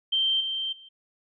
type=tone with level steps; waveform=sine; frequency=3136 Hz; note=G7; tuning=in tune; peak=-21 / -27 / -46 dBFS; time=0.12-0.89 s; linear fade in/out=10 ms; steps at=0.4 / 0.72 s; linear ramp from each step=10 ms; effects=none